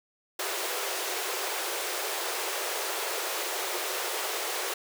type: high-pass noise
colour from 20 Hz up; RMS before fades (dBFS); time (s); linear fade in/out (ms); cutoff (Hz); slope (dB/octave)
pink; -32; 0.39-4.74; 5; 350; 96
effects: none